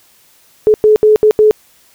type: tone bursts at uneven times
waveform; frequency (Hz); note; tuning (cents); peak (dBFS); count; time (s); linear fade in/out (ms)
sine; 428.1; A4; -47; -4; 5; 0.67-0.74 / 0.84-0.96 / 1.03-1.16 / 1.23-1.31 / 1.39-1.51; 0
effects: white hiss -49 dBFS RMS until 1.94 s